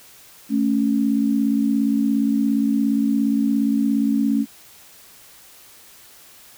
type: tone pair together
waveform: sine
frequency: 219.9 / 277.1 Hz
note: A3 / C#4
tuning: -1 / -1 cents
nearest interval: major third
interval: 400 cents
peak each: -19 / -19 dBFS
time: 0.49-4.46 s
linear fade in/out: 50 ms
effects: white hiss -47 dBFS RMS until 6.57 s